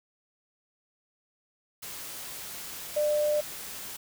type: tone in noise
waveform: sine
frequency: 597 Hz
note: D5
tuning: 28 cents sharp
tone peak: -23 dBFS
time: 2.96-3.41 s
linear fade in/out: 10 ms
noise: white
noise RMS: -40 dBFS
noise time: 1.82-3.97 s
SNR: +14 dB
effects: none